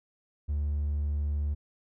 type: tone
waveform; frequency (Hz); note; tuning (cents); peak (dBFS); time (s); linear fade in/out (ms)
triangle; 73.42; D2; 0; -24; 0.48-1.55; 20
effects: tanh soft clip ceiling -21 dBFS